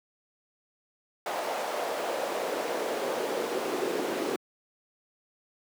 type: noise with high-pass filter sweep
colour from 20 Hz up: brown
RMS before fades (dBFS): -31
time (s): 1.26-4.36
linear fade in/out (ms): 2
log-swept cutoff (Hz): 670 to 360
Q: 2.2
effects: high-pass 200 Hz 12 dB/octave